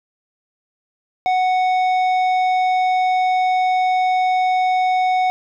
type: tone with tanh clipping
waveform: sine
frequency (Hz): 740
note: F#5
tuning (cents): 0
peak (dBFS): -16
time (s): 1.26-5.3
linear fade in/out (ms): 0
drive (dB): 10
effects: none